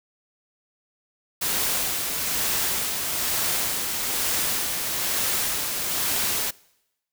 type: noise with tremolo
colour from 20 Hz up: white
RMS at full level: -24 dBFS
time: 1.41-6.51 s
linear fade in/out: 10 ms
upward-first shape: sine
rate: 1.1 Hz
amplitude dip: 35%
effects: noise-tail reverb RT60 0.9 s tail -24 dB re dry